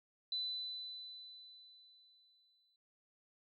sine tone with exponential decay, 4000 Hz, B7, 21 cents sharp, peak -35 dBFS, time 0.32-2.76 s, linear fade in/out 2 ms, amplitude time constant 530 ms, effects none

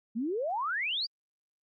sine exponential sweep, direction up, 211.3 to 4926 Hz, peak -29 dBFS, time 0.15-1.07 s, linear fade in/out 20 ms, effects Opus 48 kbps

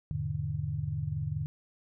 sine chord, E dominant seventh, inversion none, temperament just, 82.41 / 103.01 / 123.61 / 148.33 Hz, E2 / G#2 / B2 / D3, 0 / -14 / +2 / +18 cents, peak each -39 / -36 / -39 / -33 dBFS, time 0.11-1.46 s, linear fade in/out 0 ms, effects none

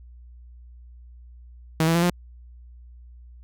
sawtooth tone with pitch steps, 160 / 165.26 / 170.69 / 176.3 Hz, D#3 / E3 / F3 / F3, +49 / +5 / -39 / +17 cents, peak -14 dBFS, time 1.8-2.1 s, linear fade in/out 2 ms, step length 75 ms, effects added 60 Hz sine -43 dBFS peak until 3.43 s

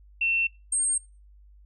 sine tone pair in turn, 2700 / 8555 Hz, E7 / C9, +41 / +37 cents, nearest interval octave + minor sixth, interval 1996 cents, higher second, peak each -22 dBFS, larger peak neither, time 0.21-0.47 / 0.72-0.98 s, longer neither, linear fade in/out 5 ms, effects noise-tail reverb RT60 0.3 s tail -23 dB re dry + added 50 Hz sine -50 dBFS peak until 1.65 s

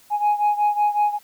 sine beating tone pair, 830.6 / 836 Hz, G#5 / G#5, 0 / +11 cents, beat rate 5.4 Hz, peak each -17 / -20 dBFS, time 0.1-1.19 s, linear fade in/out 50 ms, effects tanh soft clip ceiling -13 dBFS + white hiss -53 dBFS RMS until 1.23 s

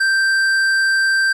triangle tone with tanh clipping, 1568 Hz, G6, in tune, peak -15 dBFS, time 0-1.33 s, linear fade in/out 10 ms, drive 15 dB, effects none

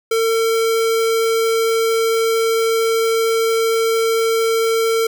square tone, 452.2 Hz, A4, 47 cents sharp, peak -15 dBFS, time 0.11-5.07 s, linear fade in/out 5 ms, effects none

